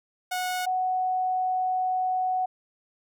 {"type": "tone pair in turn", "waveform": ["sawtooth", "sine"], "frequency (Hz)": [732, 741.8], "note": ["F#5", "F#5"], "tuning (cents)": [-19, 4], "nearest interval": "unison", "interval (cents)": 23, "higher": "second", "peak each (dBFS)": -23, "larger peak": "neither", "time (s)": [[0.31, 0.66], [0.66, 2.46]], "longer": "second", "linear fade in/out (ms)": 10, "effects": []}